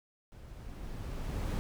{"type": "noise with level ramp", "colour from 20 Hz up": "brown", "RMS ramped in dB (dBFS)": [-50, -32], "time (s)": [0.32, 1.59], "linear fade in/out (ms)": 0, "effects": []}